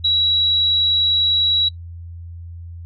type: tone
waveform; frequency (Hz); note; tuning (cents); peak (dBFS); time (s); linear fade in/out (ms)
sine; 3890; B7; -27; -13; 0.04-1.69; 10
effects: noise-tail reverb RT60 0.1 s tail -20 dB re dry + added 85 Hz sine -31 dBFS peak until 2.85 s